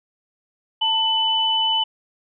sine tone pair together, 891 / 2997 Hz, A5 / F#7, +22 / +22 cents, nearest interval octave + major sixth, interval 2100 cents, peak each -23 / -18 dBFS, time 0.81-1.84 s, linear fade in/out 10 ms, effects none

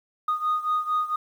sine beating tone pair, 1236 / 1240.4 Hz, D#6 / D#6, -12 / -6 cents, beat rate 4.4 Hz, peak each -23 / -26 dBFS, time 0.28-1.16 s, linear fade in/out 5 ms, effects tanh soft clip ceiling -18 dBFS + 9-bit

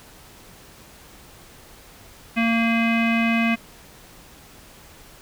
square tone with low-pass filter, 229.3 Hz, A#3, 28 cents flat, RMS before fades -20 dBFS, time 2.36-3.56 s, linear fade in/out 20 ms, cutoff 2400 Hz, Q 7, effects pink hiss -47 dBFS RMS until 5.21 s

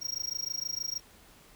square tone with amplitude modulation, 5600 Hz, F8, 4 cents sharp, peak -29 dBFS, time 0.01-1 s, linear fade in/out 20 ms, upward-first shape sine, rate 26.4 Hz, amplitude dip 100%, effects pink hiss -57 dBFS RMS until 1.55 s

